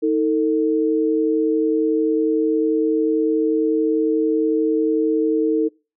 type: tone pair together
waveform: sine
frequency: 316.6 / 447.7 Hz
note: D#4 / A4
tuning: +30 / +30 cents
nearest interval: tritone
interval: 600 cents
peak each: -18 dBFS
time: 0.02-5.69 s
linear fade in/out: 20 ms
effects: noise-tail reverb RT60 0.3 s tail -23 dB re dry